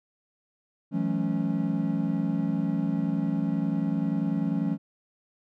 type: chord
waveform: triangle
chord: F# minor seventh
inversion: third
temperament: equal with one note detuned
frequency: 164.81 / 185 / 215.2 / 277.2 Hz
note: E3 / F#3 / A3 / C#4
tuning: 0 / 0 / -38 / 0 cents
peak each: -28 dBFS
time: 0.91-4.78 s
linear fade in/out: 50 ms
effects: none